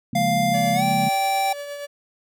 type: chord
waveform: sine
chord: Bb minor seventh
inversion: first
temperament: equal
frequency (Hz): 138.59 / 174.61 / 207.7 / 233.1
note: Db3 / F3 / Ab3 / Bb3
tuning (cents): 0 / 0 / 0 / 0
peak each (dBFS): -28 / -27 / -26 / -28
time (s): 0.13-1.09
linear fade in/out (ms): 5
type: tone with pitch glide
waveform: square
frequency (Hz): 698.5 to 779.5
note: F5 to G5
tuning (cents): 0 to -10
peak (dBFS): -20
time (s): 0.15-1.53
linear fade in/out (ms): 5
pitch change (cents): +190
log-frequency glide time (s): 0.74-0.83
type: tone with tremolo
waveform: 45% pulse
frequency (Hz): 575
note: D5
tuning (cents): -37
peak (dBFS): -29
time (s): 0.53-1.87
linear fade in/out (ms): 20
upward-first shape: triangle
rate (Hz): 8.6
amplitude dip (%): 40
effects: none